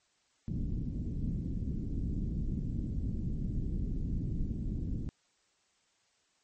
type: low-pass noise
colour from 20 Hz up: pink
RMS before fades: -34 dBFS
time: 0.48-5.09 s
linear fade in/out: 0 ms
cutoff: 260 Hz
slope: 24 dB/octave
effects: white hiss -72 dBFS RMS until 6.43 s + MP3 32 kbps